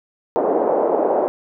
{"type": "band-pass noise", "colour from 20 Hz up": "pink", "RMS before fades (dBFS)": -18, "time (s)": [0.36, 1.28], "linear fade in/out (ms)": 0, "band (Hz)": [370, 740], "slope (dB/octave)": 24, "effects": []}